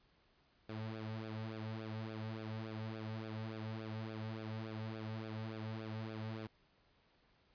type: tone with flanger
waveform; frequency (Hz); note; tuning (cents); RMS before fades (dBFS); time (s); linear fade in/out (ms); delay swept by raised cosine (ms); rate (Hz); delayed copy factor
sawtooth; 110; A2; 0; -44; 0.69-6.47; 5; 0.97 to 2.97; 3.5; -0.75
effects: pink hiss -72 dBFS RMS until 7.54 s + resampled to 11025 Hz